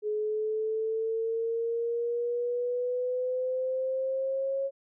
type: exponential sweep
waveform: sine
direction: up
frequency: 421.8 to 548 Hz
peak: -27 dBFS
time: 0.02-4.71 s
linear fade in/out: 50 ms
effects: none